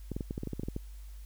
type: clicks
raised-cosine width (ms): 3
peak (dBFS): -22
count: 12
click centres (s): 0.117 / 0.165 / 0.208 / 0.309 / 0.379 / 0.434 / 0.473 / 0.533 / 0.596 / 0.634 / 0.685 / 0.764
effects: added 50 Hz sine -43 dBFS peak until 1.25 s + white hiss -62 dBFS RMS until 1.25 s